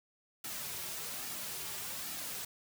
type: noise with flanger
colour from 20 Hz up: white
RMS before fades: -41 dBFS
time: 0.44-2.45 s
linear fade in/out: 5 ms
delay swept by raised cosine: 1.9 to 4 ms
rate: 1.2 Hz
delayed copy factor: -0.5
effects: none